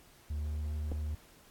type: tone with pitch glide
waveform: triangle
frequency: 74.7 to 75.66 Hz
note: D2 to D#2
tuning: +30 to -48 cents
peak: -31 dBFS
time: 0.3-1.15 s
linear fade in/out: 5 ms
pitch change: +22 cents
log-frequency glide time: 0.42-0.75 s
type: clicks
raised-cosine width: 2 ms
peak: -28 dBFS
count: 2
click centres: 0.917 / 0.921 s
effects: pink hiss -60 dBFS RMS until 1.5 s + AAC 64 kbps

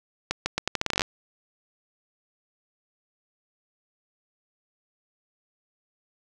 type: accelerating click train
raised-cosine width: 0.2 ms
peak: -7 dBFS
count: 14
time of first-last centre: 0.31-1.019 s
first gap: 150 ms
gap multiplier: 0.8
effects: none

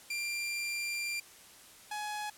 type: tone pair in turn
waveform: sawtooth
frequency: 2378 / 840.7 Hz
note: D7 / G#5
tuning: +21 / +21 cents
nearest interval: octave + tritone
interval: 1800 cents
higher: first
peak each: -30 / -32 dBFS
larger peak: first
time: 0.1-1.2 / 1.91-2.3 s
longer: first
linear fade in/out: 5 ms
effects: white hiss -55 dBFS RMS until 2.37 s + low-pass 12000 Hz 12 dB/octave

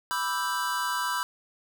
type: chord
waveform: square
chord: E minor seventh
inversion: second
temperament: equal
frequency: 987.8 / 1174.7 / 1318.5 / 1568 Hz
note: B5 / D6 / E6 / G6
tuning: 0 / 0 / 0 / 0 cents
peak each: -31 / -37 / -34 / -33 dBFS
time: 0.11-1.23 s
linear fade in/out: 0 ms
effects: none

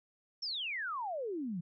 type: exponential sweep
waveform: sine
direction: down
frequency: 5588 to 161.2 Hz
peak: -35 dBFS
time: 0.42-1.61 s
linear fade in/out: 10 ms
effects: none

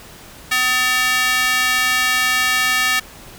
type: tone with high-pass filter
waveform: square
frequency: 253.2 Hz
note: B3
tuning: 43 cents sharp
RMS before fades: -17 dBFS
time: 0.51-3 s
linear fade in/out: 10 ms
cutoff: 1800 Hz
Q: 1.8
effects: pink hiss -40 dBFS RMS until 3.38 s

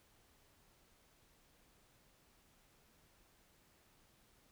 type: silence
effects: pink hiss -70 dBFS RMS until 4.51 s

